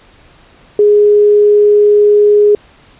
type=tone; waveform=sine; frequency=415.3 Hz; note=G#4; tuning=in tune; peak=-4 dBFS; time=0.79-2.55 s; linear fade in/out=2 ms; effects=pink hiss -44 dBFS RMS until 2.99 s + resampled to 8000 Hz